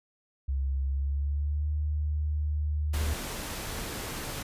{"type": "tone with pitch glide", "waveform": "sine", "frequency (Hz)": [67.7, 75.12], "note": ["C#2", "D2"], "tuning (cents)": [-40, 40], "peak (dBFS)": -26, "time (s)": [0.48, 3.14], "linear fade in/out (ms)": 10, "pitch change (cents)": 180, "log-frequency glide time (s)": [0.85, 1.69]}
{"type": "noise", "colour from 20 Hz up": "pink", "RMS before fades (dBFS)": -36, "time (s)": [2.93, 4.43], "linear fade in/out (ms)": 10}
{"effects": ["resampled to 32000 Hz"]}